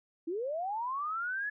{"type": "linear sweep", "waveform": "sine", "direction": "up", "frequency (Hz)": [311.1, 1717], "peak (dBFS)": -32, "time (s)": [0.27, 1.5], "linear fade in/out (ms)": 10, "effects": []}